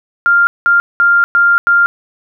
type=tone bursts at uneven times; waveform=sine; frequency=1396.9 Hz; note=F6; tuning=in tune; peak=-6 dBFS; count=5; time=0.26-0.47 / 0.66-0.8 / 1-1.24 / 1.35-1.58 / 1.67-1.86 s; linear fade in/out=0 ms; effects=none